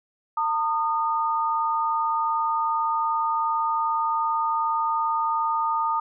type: tone pair together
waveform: sine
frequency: 905.4 / 1228 Hz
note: A5 / D#6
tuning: +49 / -23 cents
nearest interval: perfect fourth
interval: 528 cents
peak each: -24 dBFS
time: 0.37-6 s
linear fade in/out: 5 ms
effects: none